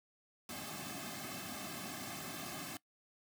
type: noise with comb filter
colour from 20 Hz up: pink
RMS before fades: -44 dBFS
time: 0.49-2.77 s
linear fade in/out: 2 ms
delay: 2.1 ms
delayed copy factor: -1
effects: noise-tail reverb RT60 0.1 s tail -20 dB re dry + high-pass 150 Hz 12 dB/octave